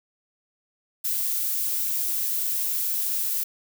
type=noise; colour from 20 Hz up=violet; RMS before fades=-26 dBFS; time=1.04-3.44 s; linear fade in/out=10 ms; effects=none